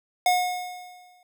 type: tone with exponential decay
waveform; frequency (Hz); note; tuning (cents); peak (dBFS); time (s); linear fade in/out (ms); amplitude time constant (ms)
square; 724; F#5; -38; -17; 0.26-1.23; 2; 210
effects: none